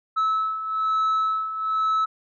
sine beating tone pair, 1300 / 1301.1 Hz, E6 / E6, -24 / -23 cents, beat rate 1.1 Hz, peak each -25 / -20 dBFS, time 0.16-2.06 s, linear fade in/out 20 ms, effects tanh soft clip ceiling -18 dBFS

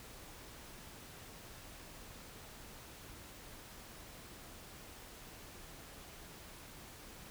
silence, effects pink hiss -53 dBFS RMS until 7.3 s

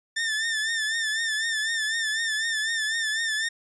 sawtooth tone with vibrato, 1779 Hz, A6, 19 cents sharp, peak -21 dBFS, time 0.16-3.49 s, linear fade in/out 10 ms, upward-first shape triangle, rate 4 Hz, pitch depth 72 cents each way, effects resampled to 22050 Hz

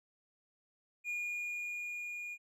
triangle tone with level ramp, 2433 Hz, D#7, 39 cents flat, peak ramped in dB -33 to -39 dBFS, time 1.04-2.38 s, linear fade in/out 50 ms, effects none

